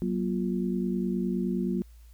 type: tone cluster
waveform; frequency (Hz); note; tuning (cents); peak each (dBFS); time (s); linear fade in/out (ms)
sine; 187.4 / 237.1 / 351; F#3 / A#3 / F4; +22 / +30 / +9; -28 / -31 / -33; 0.02-1.82; 0
effects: added 57 Hz sine -48 dBFS peak until 2.13 s + white hiss -65 dBFS RMS until 2.13 s